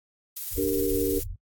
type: noise with tremolo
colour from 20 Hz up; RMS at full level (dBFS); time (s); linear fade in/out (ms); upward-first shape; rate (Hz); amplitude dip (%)
violet; -31; 0.36-1.24; 10; triangle; 19; 35
type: low-pass noise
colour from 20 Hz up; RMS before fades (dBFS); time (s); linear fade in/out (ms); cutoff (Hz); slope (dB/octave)
pink; -36; 0.52-1.36; 5; 110; 48
type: chord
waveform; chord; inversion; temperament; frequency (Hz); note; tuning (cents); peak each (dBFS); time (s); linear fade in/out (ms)
sine; G minor; second; equal; 293.7 / 392 / 466.2; D4 / G4 / Bb4; 0 / 0 / 0; -27; 0.57-1.2; 20
effects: noise-tail reverb RT60 0.1 s tail -20 dB re dry + AAC 64 kbps